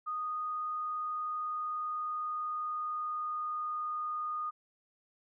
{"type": "tone with pitch glide", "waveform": "sine", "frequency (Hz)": [1238, 1228.7], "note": ["D#6", "D#6"], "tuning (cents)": [-9, -22], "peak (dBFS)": -33, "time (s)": [0.06, 4.51], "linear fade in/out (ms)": 20, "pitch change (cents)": -13, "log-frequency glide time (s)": [0.54, 3.83], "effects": []}